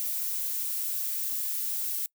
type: noise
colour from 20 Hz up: violet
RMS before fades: -31 dBFS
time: 0-2.06 s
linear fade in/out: 0 ms
effects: noise-tail reverb RT60 0.1 s tail -24 dB re dry